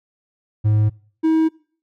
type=tone pair in turn; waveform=triangle; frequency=106.7 / 319.7 Hz; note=G#2 / D#4; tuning=+47 / +47 cents; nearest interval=octave + perfect fifth; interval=1900 cents; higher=second; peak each=-11 dBFS; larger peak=neither; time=0.64-0.9 / 1.23-1.49 s; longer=neither; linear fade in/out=20 ms; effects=noise-tail reverb RT60 0.5 s tail -24 dB re dry